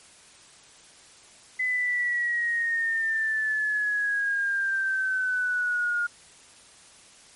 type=exponential sweep; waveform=sine; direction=down; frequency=2020 to 1419 Hz; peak=-23 dBFS; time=1.59-6.07 s; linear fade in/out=10 ms; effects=white hiss -52 dBFS RMS until 7.35 s + MP3 48 kbps